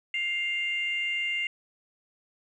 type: tone pair together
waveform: sine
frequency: 2109 / 2788 Hz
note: C7 / F7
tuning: +13 / -4 cents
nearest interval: perfect fourth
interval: 483 cents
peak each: -28 / -30 dBFS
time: 0.14-1.47 s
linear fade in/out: 2 ms
effects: tanh soft clip ceiling -19 dBFS